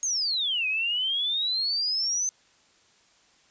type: exponential two-way sweep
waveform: sine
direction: down then up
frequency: 6640 to 2489 to 6230 Hz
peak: -24 dBFS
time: 0.03-2.29 s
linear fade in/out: 0 ms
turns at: 0.67 s
effects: white hiss -61 dBFS RMS until 3.5 s + resampled to 16000 Hz